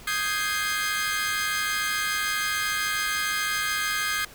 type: chord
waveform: sawtooth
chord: Ab major seventh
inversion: second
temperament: equal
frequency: 1244.5 / 1568 / 1661.2 / 2093 Hz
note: Eb6 / G6 / Ab6 / C7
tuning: 0 / 0 / 0 / 0 cents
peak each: -27 dBFS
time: 0.07-4.25 s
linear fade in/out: 5 ms
effects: pink hiss -47 dBFS RMS until 4.34 s